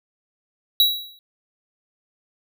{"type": "tone with exponential decay", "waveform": "square", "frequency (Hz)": 3887, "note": "B7", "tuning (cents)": -28, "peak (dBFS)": -11, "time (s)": [0.8, 1.19], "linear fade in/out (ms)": 1, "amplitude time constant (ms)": 84, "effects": []}